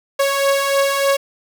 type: beating tone pair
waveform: sawtooth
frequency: 551 / 554.3 Hz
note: C#5 / C#5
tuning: -11 / 0 cents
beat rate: 3.3 Hz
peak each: -17 / -12 dBFS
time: 0.19-1.17 s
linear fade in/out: 10 ms
effects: none